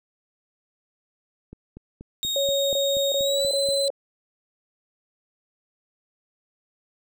click train, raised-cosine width 3 ms, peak -27 dBFS, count 10, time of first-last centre 1.53-3.688 s, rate 4.17 Hz
35% pulse tone with pitch glide, 3729 to 4043 Hz, A#7 to B7, 0 to +40 cents, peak -23 dBFS, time 2.23-3.88 s, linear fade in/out 0 ms, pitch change +140 cents, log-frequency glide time 3.17-3.51 s
sine tone bursts, 554.4 Hz, C#5, in tune, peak -22 dBFS, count 4, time 2.36-3.903 s, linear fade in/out 2 ms, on 370 ms, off 21 ms
effects none

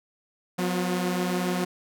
sawtooth tone cluster, 181.2 / 250.6 / 355.3 Hz, F#3 / B3 / F4, -36 / +25 / +30 cents, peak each -22 / -29 / -29 dBFS, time 0.58-1.65 s, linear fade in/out 10 ms, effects none

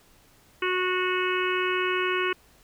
harmonic tone, 367 Hz, F#4, 14 cents flat, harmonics 1 / 3 / 4 / 5 / 6 / 7 / 8, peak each -27 / -30 / -31 / -35 / -34 / -32 / -35 dBFS, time 0.62-2.33 s, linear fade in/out 5 ms, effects pink hiss -58 dBFS RMS until 2.63 s

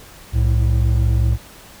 triangle tone pair together, 64.41 / 110 Hz, C2 / A2, -27 / 0 cents, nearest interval major sixth, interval 927 cents, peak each -13 / -15 dBFS, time 0.32-1.38 s, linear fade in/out 50 ms, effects pink hiss -42 dBFS RMS until 1.8 s

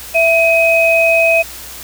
sine tone pair together, 662.1 / 2525 Hz, E5 / D#7, +7 / +25 cents, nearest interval octave + major seventh, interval 2318 cents, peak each -11 dBFS, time 0.14-1.43 s, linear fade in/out 20 ms, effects added 60 Hz sine -40 dBFS peak until 1.83 s + white hiss -31 dBFS RMS until 1.83 s

